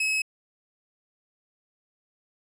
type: tone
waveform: 40% pulse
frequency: 2569 Hz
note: E7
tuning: 45 cents flat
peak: -22 dBFS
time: 0-0.22 s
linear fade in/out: 5 ms
effects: low-pass 12000 Hz 12 dB/octave